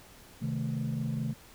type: chord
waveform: sine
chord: A diminished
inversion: first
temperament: equal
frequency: 130.81 / 155.56 / 220 Hz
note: C3 / Eb3 / A3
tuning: 0 / 0 / 0 cents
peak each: -32 / -33 / -33 dBFS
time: 0.41-1.34 s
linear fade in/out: 20 ms
effects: tanh soft clip ceiling -25 dBFS + pink hiss -54 dBFS RMS until 1.54 s